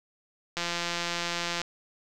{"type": "click train", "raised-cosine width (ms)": 0.2, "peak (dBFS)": -13, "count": 181, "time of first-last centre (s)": [0.57, 1.617], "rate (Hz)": 172, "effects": []}